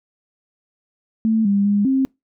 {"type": "tone with pitch steps", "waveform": "sine", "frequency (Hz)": [221.7, 200.3, 203.7, 266.2], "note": ["A3", "G3", "G#3", "C4"], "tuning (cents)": [13, 38, -33, 30], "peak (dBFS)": -14, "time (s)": [1.25, 2.05], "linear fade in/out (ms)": 0, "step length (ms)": 200, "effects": ["noise-tail reverb RT60 0.2 s tail -26 dB re dry"]}